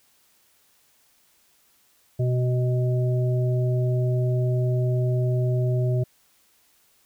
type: harmonic tone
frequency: 125 Hz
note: B2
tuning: 21 cents sharp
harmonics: 1 / 3 / 5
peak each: -20 / -30 / -32 dBFS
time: 2.19-6.04 s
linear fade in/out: 10 ms
effects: white hiss -62 dBFS RMS until 7.05 s

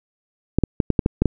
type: clicks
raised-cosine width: 3 ms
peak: -3 dBFS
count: 8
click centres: 0.586 / 0.637 / 0.802 / 0.903 / 0.992 / 1.061 / 1.22 / 1.257 s
effects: none

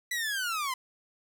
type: linear sweep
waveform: sawtooth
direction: down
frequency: 1989 to 1000 Hz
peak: -26 dBFS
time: 0.11-0.74 s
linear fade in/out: 5 ms
effects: 10-bit

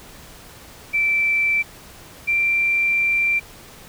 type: tone pair in turn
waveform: sine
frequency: 2332 / 2358 Hz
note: D7 / D7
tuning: -13 / +6 cents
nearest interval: unison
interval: 19 cents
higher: second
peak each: -16 dBFS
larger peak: neither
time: 0.93-1.63 / 2.27-3.4 s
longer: second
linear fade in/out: 20 ms
effects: pink hiss -43 dBFS RMS until 3.88 s

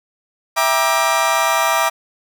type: chord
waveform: 30% pulse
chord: E half-diminished seventh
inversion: none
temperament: just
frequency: 659.3 / 791.1 / 949.3 / 1186.7 Hz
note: E5 / G5 / Bb5 / D6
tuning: 0 / +16 / +31 / +18 cents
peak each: -17 / -20 / -17 / -16 dBFS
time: 0.56-1.9 s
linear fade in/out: 20 ms
effects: none

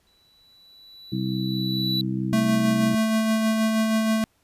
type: tone with exponential growth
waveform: triangle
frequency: 3951 Hz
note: B7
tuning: in tune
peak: -21 dBFS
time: 0.07-2.01 s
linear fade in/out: 1 ms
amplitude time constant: 420 ms
type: harmonic tone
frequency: 64.6 Hz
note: C2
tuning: 21 cents flat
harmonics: 2 / 3 / 4 / 5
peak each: -28 / -27 / -34 / -30 dBFS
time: 1.12-2.95 s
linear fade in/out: 5 ms
type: tone with tremolo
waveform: square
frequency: 220.4 Hz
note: A3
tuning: 3 cents sharp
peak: -19 dBFS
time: 2.33-4.24 s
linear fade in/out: 0 ms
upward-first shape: sine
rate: 6.3 Hz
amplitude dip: 30%
effects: pink hiss -66 dBFS RMS until 4.43 s + resampled to 32000 Hz

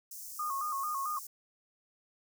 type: high-pass noise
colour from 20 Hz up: white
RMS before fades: -45 dBFS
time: 0.11-1.27 s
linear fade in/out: 5 ms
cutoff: 5300 Hz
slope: 48 dB/octave
type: tone with vibrato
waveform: sine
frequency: 1155 Hz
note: D6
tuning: 29 cents flat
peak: -32 dBFS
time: 0.39-1.19 s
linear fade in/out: 5 ms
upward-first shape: square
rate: 4.5 Hz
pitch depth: 97 cents each way
effects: none

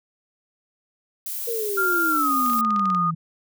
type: noise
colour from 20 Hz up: violet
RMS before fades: -30 dBFS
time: 1.26-2.61 s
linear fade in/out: 2 ms
type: exponential sweep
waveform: sine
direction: down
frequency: 477.5 to 160 Hz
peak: -25 dBFS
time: 1.47-3.15 s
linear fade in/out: 10 ms
type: tone with pitch glide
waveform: sine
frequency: 1396.9 to 1230.2 Hz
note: F6 to D#6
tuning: 0 to -20 cents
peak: -19 dBFS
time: 1.77-3.11 s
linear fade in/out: 10 ms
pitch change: -220 cents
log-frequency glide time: 2.09-2.33 s
type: clicks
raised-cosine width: 0.2 ms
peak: -20 dBFS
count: 11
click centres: 2.462 / 2.499 / 2.534 / 2.59 / 2.649 / 2.706 / 2.762 / 2.795 / 2.856 / 2.902 / 2.948 s
effects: none

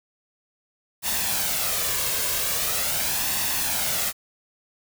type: noise with flanger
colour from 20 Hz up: white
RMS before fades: -25 dBFS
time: 1.02-4.13 s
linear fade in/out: 50 ms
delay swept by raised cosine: 1.1 to 1.88 ms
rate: 0.42 Hz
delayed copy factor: +0.5
effects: none

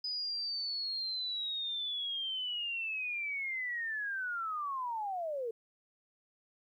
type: linear sweep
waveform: sine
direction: down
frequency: 5000 to 440 Hz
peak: -34 dBFS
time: 0.04-5.51 s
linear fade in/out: 5 ms
effects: 12-bit

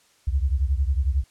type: beating tone pair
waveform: sine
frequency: 64.7 / 75.7 Hz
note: C2 / D#2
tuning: -19 / -47 cents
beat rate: 11 Hz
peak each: -21 / -24 dBFS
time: 0.27-1.24 s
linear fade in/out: 10 ms
effects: white hiss -60 dBFS RMS until 1.3 s + low-pass 9000 Hz 12 dB/octave

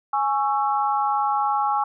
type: chord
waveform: sine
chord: C# minor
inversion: second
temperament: just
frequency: 831.5 / 1108.7 / 1330.5 Hz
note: G#5 / C#6 / E6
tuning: +2 / 0 / +16 cents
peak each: -21 / -25 / -27 dBFS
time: 0.13-1.84 s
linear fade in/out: 5 ms
effects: none

